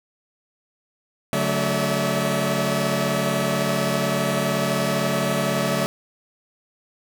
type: tone cluster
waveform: sawtooth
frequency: 141.5 / 183.8 / 219.6 / 575 / 647 Hz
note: C#3 / F#3 / A3 / D5 / E5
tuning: +36 / -11 / -3 / -37 / -32 cents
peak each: -23 dBFS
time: 1.33-5.86 s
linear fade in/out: 0 ms
effects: none